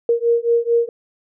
sine beating tone pair, 466.2 / 470.7 Hz, A#4 / A#4, 0 / +17 cents, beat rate 4.5 Hz, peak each -17 dBFS, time 0.09-0.89 s, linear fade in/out 2 ms, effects none

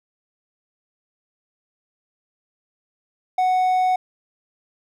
triangle tone, 740 Hz, F#5, in tune, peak -14 dBFS, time 3.38-3.96 s, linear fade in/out 5 ms, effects none

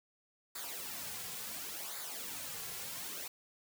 white noise with flanger, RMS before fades -43 dBFS, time 0.55-3.28 s, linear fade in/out 5 ms, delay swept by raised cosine 0.34 to 3.34 ms, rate 0.7 Hz, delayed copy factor -0.65, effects none

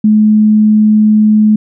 sine tone, 213.8 Hz, A3, 49 cents flat, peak -4 dBFS, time 0.04-1.56 s, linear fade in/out 5 ms, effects none

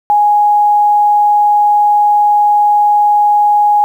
sine tone, 830.6 Hz, G#5, in tune, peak -6 dBFS, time 0.1-3.84 s, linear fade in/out 0 ms, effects 7-bit

